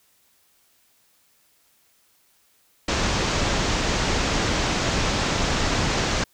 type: low-pass noise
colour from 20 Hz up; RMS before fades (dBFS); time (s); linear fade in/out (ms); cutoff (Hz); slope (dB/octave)
pink; -23; 2.88-6.24; 5; 7100; 48
effects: white hiss -62 dBFS RMS until 6.33 s